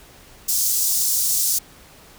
pink high-pass noise, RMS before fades -20 dBFS, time 0.48-1.59 s, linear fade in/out 10 ms, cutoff 5700 Hz, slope 24 dB/octave, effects pink hiss -47 dBFS RMS until 2.18 s

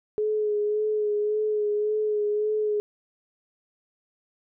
sine tone with vibrato, 422.5 Hz, G#4, 30 cents sharp, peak -22 dBFS, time 0.18-2.8 s, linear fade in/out 0 ms, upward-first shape sine, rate 1.8 Hz, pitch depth 26 cents each way, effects none

